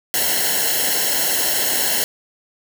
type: noise with comb filter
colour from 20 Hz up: white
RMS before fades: -19 dBFS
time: 0.14-2.04 s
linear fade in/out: 0 ms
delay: 0.83 ms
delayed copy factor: -0.85
effects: none